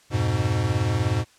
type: chord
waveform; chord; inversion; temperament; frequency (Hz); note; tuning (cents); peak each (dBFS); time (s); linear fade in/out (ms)
square; F diminished; none; equal; 87.31 / 103.83 / 123.47; F2 / Ab2 / Cb3; 0 / 0 / 0; -29 / -24 / -26; 0.1-1.25; 50
effects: white hiss -56 dBFS RMS until 1.38 s + low-pass 8000 Hz 12 dB/octave